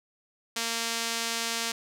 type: tone with band-pass filter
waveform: sawtooth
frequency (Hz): 230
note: A#3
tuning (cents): -23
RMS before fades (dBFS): -31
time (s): 0.56-1.72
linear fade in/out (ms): 5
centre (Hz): 5600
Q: 0.72
effects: none